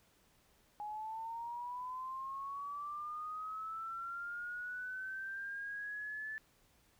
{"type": "linear sweep", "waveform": "sine", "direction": "up", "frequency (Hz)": [830.6, 1750], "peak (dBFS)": -40, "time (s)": [0.8, 6.38], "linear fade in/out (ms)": 0, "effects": ["pink hiss -70 dBFS RMS until 6.99 s"]}